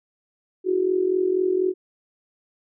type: tone with amplitude modulation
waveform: sine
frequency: 370 Hz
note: F#4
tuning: in tune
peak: -15 dBFS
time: 0.64-1.74 s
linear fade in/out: 50 ms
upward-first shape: sine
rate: 44.1 Hz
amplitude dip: 75%
effects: none